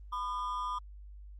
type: ring-modulated tone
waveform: triangle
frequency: 1108.7 Hz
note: C#6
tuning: in tune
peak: -28 dBFS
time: 0.12-0.79 s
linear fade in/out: 10 ms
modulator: 107 Hz
effects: added 50 Hz sine -46 dBFS peak until 1.39 s + Opus 32 kbps